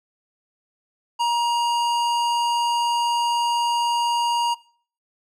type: tone with hard clipping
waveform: triangle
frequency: 946 Hz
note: A#5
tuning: 25 cents sharp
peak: -20 dBFS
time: 1.19-4.55 s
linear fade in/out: 20 ms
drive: 18 dB
effects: noise-tail reverb RT60 0.5 s tail -22 dB re dry